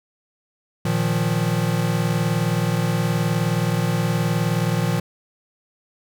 square chord, Bb suspended fourth, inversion none, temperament equal, 116.54 / 155.56 / 174.61 Hz, Bb2 / Eb3 / F3, 0 / 0 / 0 cents, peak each -24 dBFS, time 0.85-5 s, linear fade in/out 5 ms, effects none

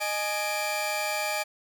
sawtooth tone cluster, 616 / 836 / 2358 Hz, D#5 / G#5 / D7, -17 / +11 / +6 cents, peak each -28 dBFS, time 0-1.44 s, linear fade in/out 20 ms, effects none

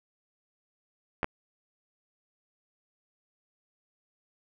clicks, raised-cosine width 0.5 ms, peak -13 dBFS, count 2, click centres 1.231 / 1.244 s, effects none

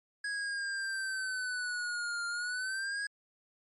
square linear two-way sweep, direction down then up, 1661.2 to 1396.9 to 1661.2 Hz, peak -34 dBFS, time 0.24-3.07 s, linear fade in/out 5 ms, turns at 2.27 s, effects MP3 48 kbps

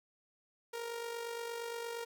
sawtooth tone with amplitude modulation, 467.5 Hz, A#4, 5 cents sharp, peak -33 dBFS, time 0.73-2.05 s, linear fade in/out 10 ms, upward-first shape sine, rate 48.6 Hz, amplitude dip 50%, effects none

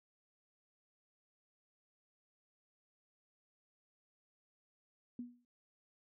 sine tone with exponential decay, 243 Hz, B3, 28 cents flat, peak -38 dBFS, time 5.19-5.45 s, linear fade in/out 2 ms, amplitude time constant 55 ms, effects none

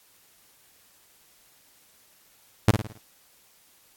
sawtooth tone with echo, 108.1 Hz, A2, 30 cents flat, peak -9 dBFS, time 2.68-2.71 s, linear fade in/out 0 ms, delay 54 ms, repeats 5, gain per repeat -7 dB, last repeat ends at 2.98 s, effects white hiss -59 dBFS RMS until 3.96 s + AAC 64 kbps

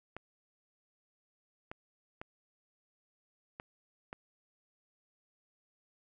clicks, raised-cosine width 0.5 ms, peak -27 dBFS, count 5, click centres 0.166 / 1.715 / 2.215 / 3.599 / 4.129 s, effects none

